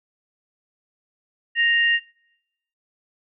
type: tone pair together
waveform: sine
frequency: 1864.8 / 2794 Hz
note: A#6 / F7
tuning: 0 / 0 cents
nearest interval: perfect fifth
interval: 700 cents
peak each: -17 / -22 dBFS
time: 1.55-2 s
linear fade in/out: 50 ms
effects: noise-tail reverb RT60 0.9 s tail -24 dB re dry